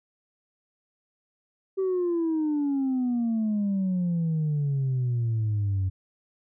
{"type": "exponential sweep", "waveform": "sine", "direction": "down", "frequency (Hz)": [387.8, 92.9], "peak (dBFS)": -21, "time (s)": [1.77, 5.9], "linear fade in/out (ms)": 20, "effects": ["tanh soft clip ceiling -21 dBFS"]}